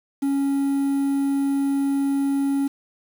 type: tone with quantisation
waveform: triangle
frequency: 277.2 Hz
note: C#4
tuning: in tune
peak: -17 dBFS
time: 0.22-2.68 s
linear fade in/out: 10 ms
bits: 7
effects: none